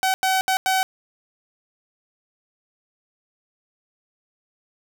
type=tone bursts at uneven times; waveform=sawtooth; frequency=758 Hz; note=F#5; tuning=42 cents sharp; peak=-14 dBFS; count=4; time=0.03-0.14 / 0.23-0.41 / 0.48-0.57 / 0.66-0.83 s; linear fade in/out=0 ms; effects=none